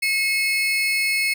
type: tone pair together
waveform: 35% pulse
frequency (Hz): 2176 / 2575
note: C#7 / E7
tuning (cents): -33 / -41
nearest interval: minor third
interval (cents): 292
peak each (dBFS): -18 / -25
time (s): 0.02-1.34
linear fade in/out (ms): 10
effects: none